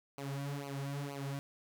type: tone with flanger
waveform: sawtooth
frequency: 140.2 Hz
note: C#3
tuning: 20 cents sharp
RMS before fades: -40 dBFS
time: 0.18-1.39 s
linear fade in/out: 0 ms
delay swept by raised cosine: 0.56 to 4.86 ms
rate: 2.1 Hz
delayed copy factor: -0.95
effects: none